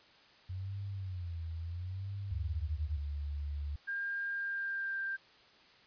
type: tone with vibrato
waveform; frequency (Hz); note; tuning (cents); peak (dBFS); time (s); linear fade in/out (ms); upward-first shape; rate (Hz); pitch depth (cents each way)
sine; 90.2; F#2; -44; -37; 0.49-2.98; 10; sine; 0.74; 170
type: tone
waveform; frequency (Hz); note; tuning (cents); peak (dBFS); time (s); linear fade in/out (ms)
sine; 72.5; D2; -22; -35; 2.31-3.76; 5
type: tone with pitch glide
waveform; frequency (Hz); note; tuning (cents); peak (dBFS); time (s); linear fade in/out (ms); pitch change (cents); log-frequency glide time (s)
sine; 1605 to 1581.1; G6 to G6; +40 to +14; -34; 3.87-5.17; 20; -26; 4.31-5.01
effects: white hiss -61 dBFS RMS until 5.86 s + resampled to 11025 Hz